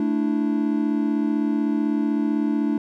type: chord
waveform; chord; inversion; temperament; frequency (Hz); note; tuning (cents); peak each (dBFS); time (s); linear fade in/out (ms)
triangle; A suspended fourth; none; equal; 220 / 293.7 / 329.6; A3 / D4 / E4; 0 / 0 / 0; -22 / -20 / -26; 0-2.78; 2
effects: none